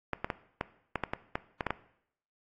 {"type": "clicks", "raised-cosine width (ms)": 0.5, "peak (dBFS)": -15, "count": 11, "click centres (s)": [0.133, 0.245, 0.302, 0.611, 0.957, 1.037, 1.135, 1.355, 1.608, 1.667, 1.706], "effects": ["noise-tail reverb RT60 0.7 s tail -17 dB re dry", "AAC 32 kbps"]}